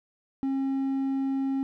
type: tone with hard clipping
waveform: sine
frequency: 270 Hz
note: C#4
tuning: 45 cents flat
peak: -26 dBFS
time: 0.43-1.63 s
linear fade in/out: 0 ms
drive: 3 dB
effects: none